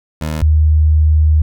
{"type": "tone pair in turn", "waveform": ["20% pulse", "sine"], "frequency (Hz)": [77.78, 77.2], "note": ["D#2", "D#2"], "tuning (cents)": [0, -13], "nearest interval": "unison", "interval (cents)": 13, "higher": "first", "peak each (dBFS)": [-13, -7], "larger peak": "second", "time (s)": [[0.21, 0.42], [0.42, 1.42]], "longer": "second", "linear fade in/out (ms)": 5, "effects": []}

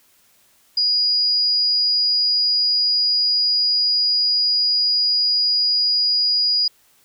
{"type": "tone", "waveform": "sine", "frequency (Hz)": 4894, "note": "D#8", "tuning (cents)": -29, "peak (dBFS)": -15, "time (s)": [0.77, 6.68], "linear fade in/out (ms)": 5, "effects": ["white hiss -57 dBFS RMS until 7.04 s"]}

